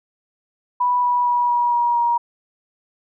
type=tone with pitch steps; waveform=sine; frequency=984 / 976.6 / 969.3 / 962.1 / 954.9 / 947.7 Hz; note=B5 / B5 / B5 / B5 / A#5 / A#5; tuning=-7 / -20 / -33 / -46 / +41 / +28 cents; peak=-15 dBFS; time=0.8-2.18 s; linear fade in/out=10 ms; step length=230 ms; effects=none